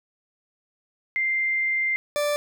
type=tone pair in turn; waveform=sine / 40% pulse; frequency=2093 / 587.3 Hz; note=C7 / D5; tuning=0 / 0 cents; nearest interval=octave + minor seventh; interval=2200 cents; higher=first; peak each=-21 dBFS; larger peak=neither; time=1.16-1.96 / 2.16-2.36 s; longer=first; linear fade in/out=0 ms; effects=none